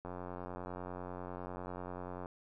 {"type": "click train", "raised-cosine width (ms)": 1, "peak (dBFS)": -29, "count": 200, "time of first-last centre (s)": [0.05, 2.259], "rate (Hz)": 90.1, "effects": []}